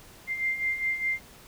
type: beating tone pair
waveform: sine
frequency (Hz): 2093 / 2097.9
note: C7 / C7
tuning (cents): 0 / +4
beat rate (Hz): 4.9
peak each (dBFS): -33 / -27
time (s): 0.27-1.2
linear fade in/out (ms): 50
effects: pink hiss -51 dBFS RMS until 1.47 s